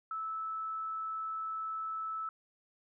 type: tone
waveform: sine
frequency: 1309 Hz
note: E6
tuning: 13 cents flat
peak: -35 dBFS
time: 0.11-2.29 s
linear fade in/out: 2 ms
effects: none